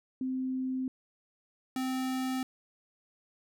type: tone pair in turn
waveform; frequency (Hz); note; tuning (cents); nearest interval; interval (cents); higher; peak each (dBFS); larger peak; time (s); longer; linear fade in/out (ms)
sine / square; 259.4 / 259.4; C4 / C4; -15 / -15; unison; 0; neither; -30 / -31; first; 0.21-0.88 / 1.76-2.43; neither; 2
effects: none